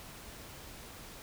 silence, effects pink hiss -49 dBFS RMS until 1.22 s

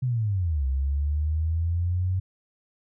sine linear two-way sweep, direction down then up, 130.81 to 65.41 to 93.9 Hz, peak -22 dBFS, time 0.02-2.2 s, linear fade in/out 10 ms, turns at 0.66 s, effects none

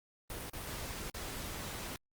pink noise with dropouts, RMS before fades -42 dBFS, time 0.3-1.96 s, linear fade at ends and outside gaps 0 ms, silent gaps 0.497-0.534 / 1.099-1.145 s, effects Opus 32 kbps

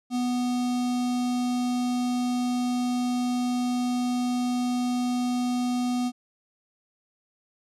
square tone with notch filter, 246.9 Hz, B3, in tune, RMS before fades -26 dBFS, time 0.1-6.12 s, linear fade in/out 50 ms, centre 1800 Hz, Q 0.92, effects low-pass 9000 Hz 12 dB/octave

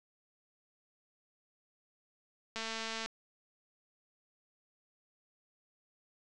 click train, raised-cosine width 0.2 ms, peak -22 dBFS, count 113, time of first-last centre 2.56-3.06 s, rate 224 Hz, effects resampled to 24000 Hz

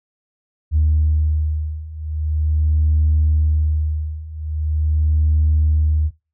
sine beating tone pair, 76.6 / 77.02 Hz, D#2 / D#2, -27 / -17 cents, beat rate 0.42 Hz, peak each -18 / -16 dBFS, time 0.71-6.11 s, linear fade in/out 50 ms, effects noise-tail reverb RT60 0.3 s tail -22 dB re dry + tanh soft clip ceiling -8 dBFS

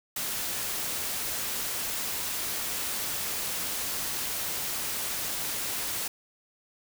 white noise, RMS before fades -32 dBFS, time 0.16-6.08 s, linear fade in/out 5 ms, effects none

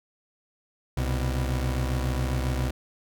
30% pulse tone pair together, 65.41 / 123.48 Hz, C2 / B2, 0 / 0 cents, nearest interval major seventh, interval 1100 cents, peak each -23 / -28 dBFS, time 0.97-2.71 s, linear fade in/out 5 ms, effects none

